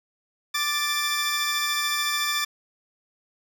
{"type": "tone pair together", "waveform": "15% pulse", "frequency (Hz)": [1177.9, 1760], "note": ["D6", "A6"], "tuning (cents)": [5, 0], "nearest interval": "perfect fifth", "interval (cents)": 695, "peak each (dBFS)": -20, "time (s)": [0.54, 2.45], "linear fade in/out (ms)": 10, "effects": []}